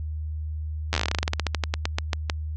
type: slowing click train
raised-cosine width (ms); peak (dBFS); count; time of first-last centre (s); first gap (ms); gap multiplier
0.2; -6; 25; 0.93-2.298; 10; 1.13
effects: added 77 Hz sine -28 dBFS peak until 2.56 s + low-pass 7000 Hz 12 dB/octave